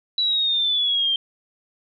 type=exponential sweep; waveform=sine; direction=down; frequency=3951 to 3154 Hz; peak=-18 dBFS; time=0.18-1.16 s; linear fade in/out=2 ms; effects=none